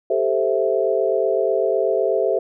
sine chord, A minor seventh, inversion third, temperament equal, 392 / 440 / 523.3 / 659.3 Hz, G4 / A4 / C5 / E5, 0 / 0 / 0 / 0 cents, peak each -22 dBFS, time 0.1-2.39 s, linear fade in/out 5 ms, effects none

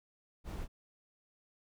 brown noise, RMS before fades -40 dBFS, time 0.44-0.68 s, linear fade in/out 50 ms, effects none

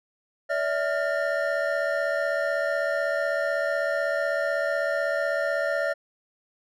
triangle tone cluster, 574 / 650 / 1400 / 1808 Hz, D5 / E5 / F6 / A6, -40 / -24 / +4 / +47 cents, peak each -25 / -26 / -30 / -30 dBFS, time 0.49-5.94 s, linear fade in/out 20 ms, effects none

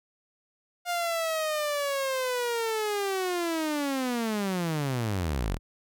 sawtooth linear sweep, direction down, 709 to 35.43 Hz, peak -23 dBFS, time 0.85-5.59 s, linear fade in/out 50 ms, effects none

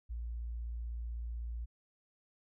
sine tone, 58 Hz, A#1, 8 cents flat, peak -37 dBFS, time 0.09-1.66 s, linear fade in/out 20 ms, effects none

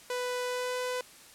sawtooth tone with pitch glide, 496.4 to 501 Hz, B4 to B4, +9 to +25 cents, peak -27 dBFS, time 0.1-1.01 s, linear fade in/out 2 ms, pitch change +16 cents, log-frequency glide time 0.44-0.77 s, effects white hiss -53 dBFS RMS until 1.34 s + low-pass 11000 Hz 12 dB/octave

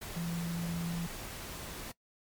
sine tone in noise, 169.5 Hz, E3, 49 cents sharp, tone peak -33 dBFS, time 0.16-1.07 s, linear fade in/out 10 ms, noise pink, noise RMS -43 dBFS, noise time 0.01-1.92 s, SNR +7 dB, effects noise-tail reverb RT60 0.1 s tail -21 dB re dry + MP3 96 kbps

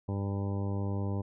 harmonic tone, 99.4 Hz, G2, 25 cents sharp, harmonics 1 / 2 / 3 / 4 / 5 / 6 / 8 / 9 / 10, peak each -31 / -37 / -41 / -43 / -45 / -47 / -49 / -50 / -51 dBFS, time 0.08-1.22 s, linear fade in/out 10 ms, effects none

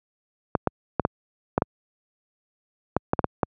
clicks, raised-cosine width 1 ms, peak -5 dBFS, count 11, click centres 0.552 / 0.673 / 0.997 / 1.051 / 1.579 / 1.621 / 2.966 / 3.134 / 3.192 / 3.243 / 3.432 s, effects high-pass 80 Hz 12 dB/octave

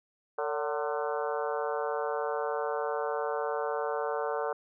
harmonic tone with a mistuned harmonic, 150 Hz, D3, 37 cents sharp, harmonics 3 / 4 / 5 / 6 / 7 / 8 / 9 / 10, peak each -33 / -35 / -37 / -39 / -40 / -41 / -42 / -43 dBFS, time 0.38-4.53 s, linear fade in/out 5 ms, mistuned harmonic 4, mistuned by -79 cents, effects none

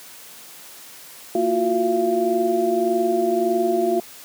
sine tone cluster, 230.4 / 340.8 / 362.5 / 681 Hz, A#3 / F4 / F#4 / F5, -20 / -42 / -35 / -44 cents, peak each -27 / -25 / -20 / -22 dBFS, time 1.35-4 s, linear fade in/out 2 ms, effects white hiss -42 dBFS RMS until 4.24 s + high-pass 150 Hz 12 dB/octave

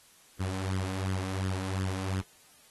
sawtooth tone with flanger, 94.7 Hz, F#2, 41 cents sharp, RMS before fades -32 dBFS, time 0.39-2.22 s, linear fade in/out 20 ms, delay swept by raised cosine 0.6 to 4 ms, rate 2.8 Hz, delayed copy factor +0.6, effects white hiss -59 dBFS RMS until 2.7 s + AAC 32 kbps

